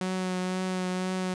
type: tone with vibrato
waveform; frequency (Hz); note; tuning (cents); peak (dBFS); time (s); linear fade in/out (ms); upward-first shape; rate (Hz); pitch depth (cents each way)
sawtooth; 184.6; F#3; -4; -24; 0.01-1.34; 2; triangle; 2; 19
effects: resampled to 22050 Hz